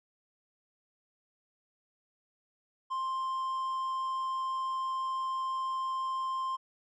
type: tone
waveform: triangle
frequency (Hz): 1051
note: C6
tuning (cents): +7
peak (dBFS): -29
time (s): 2.9-6.57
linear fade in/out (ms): 20
effects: resampled to 22050 Hz